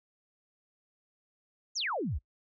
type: exponential sweep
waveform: sine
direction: down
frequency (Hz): 7130 to 51.91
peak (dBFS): -30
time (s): 1.75-2.19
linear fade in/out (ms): 20
effects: noise-tail reverb RT60 0.1 s tail -24 dB re dry